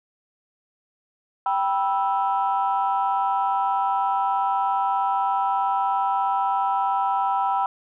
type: chord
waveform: sine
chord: E minor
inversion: first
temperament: equal with one note detuned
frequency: 784 / 979.2 / 1318.5 Hz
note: G5 / B5 / E6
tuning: 0 / -15 / 0 cents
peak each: -22 / -23 / -27 dBFS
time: 1.46-7.66 s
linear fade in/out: 2 ms
effects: tanh soft clip ceiling -12 dBFS